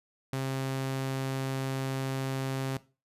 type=tone; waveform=sawtooth; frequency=133.6 Hz; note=C3; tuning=36 cents sharp; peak=-26 dBFS; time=0.33-2.77 s; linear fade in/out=2 ms; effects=noise-tail reverb RT60 0.3 s tail -17 dB re dry + resampled to 32000 Hz